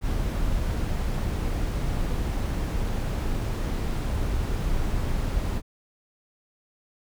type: noise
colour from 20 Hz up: brown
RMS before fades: -26 dBFS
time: 0.01-5.62 s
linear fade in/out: 50 ms
effects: none